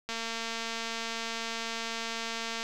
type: click train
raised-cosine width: 0.2 ms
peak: -18 dBFS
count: 580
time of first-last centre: 0.09-2.629 s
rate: 228 Hz
effects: none